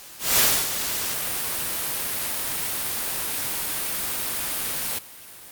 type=noise with ADSR envelope; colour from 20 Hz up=white; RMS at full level=-17 dBFS; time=0.19-4.99 s; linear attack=200 ms; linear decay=280 ms; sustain=-10 dB; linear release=8 ms; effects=white hiss -43 dBFS RMS until 5.51 s + Opus 48 kbps